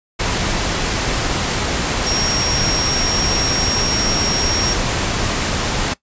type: tone in noise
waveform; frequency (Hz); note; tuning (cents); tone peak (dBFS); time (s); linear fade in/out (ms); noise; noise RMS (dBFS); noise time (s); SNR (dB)
sine; 5588; F8; 0; -19; 2.06-4.74; 10; pink; -19; 0.19-5.94; -3
effects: noise-tail reverb RT60 0.1 s tail -19 dB re dry + resampled to 16000 Hz